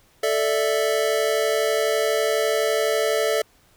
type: chord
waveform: square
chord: A suspended fourth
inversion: none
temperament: equal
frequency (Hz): 440 / 587.3 / 659.3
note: A4 / D5 / E5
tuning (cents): 0 / 0 / 0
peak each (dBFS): -23 / -25 / -26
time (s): 0.23-3.42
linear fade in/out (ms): 5
effects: pink hiss -58 dBFS RMS until 3.76 s